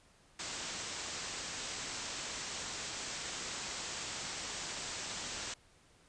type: low-pass noise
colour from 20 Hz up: white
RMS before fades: -42 dBFS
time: 0.39-5.54 s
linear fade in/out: 5 ms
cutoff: 8100 Hz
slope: 96 dB/octave
effects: pink hiss -65 dBFS RMS until 6.08 s + resampled to 22050 Hz